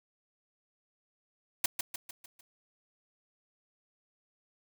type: noise with echo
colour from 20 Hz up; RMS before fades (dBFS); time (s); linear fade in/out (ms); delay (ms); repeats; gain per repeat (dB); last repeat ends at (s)
white; -26; 1.64-1.66; 5; 150; 5; -6; 2.41
effects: none